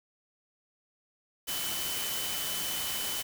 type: tone in noise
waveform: sine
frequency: 3025 Hz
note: F#7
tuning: 38 cents sharp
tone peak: -38 dBFS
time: 1.47-3.23 s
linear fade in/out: 20 ms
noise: white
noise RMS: -34 dBFS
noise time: 1.47-3.23 s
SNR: -7 dB
effects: none